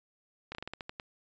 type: slowing click train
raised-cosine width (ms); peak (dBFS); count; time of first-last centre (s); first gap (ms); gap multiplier
0.3; -23; 9; 0.52-0.998; 29; 1.2
effects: resampled to 16000 Hz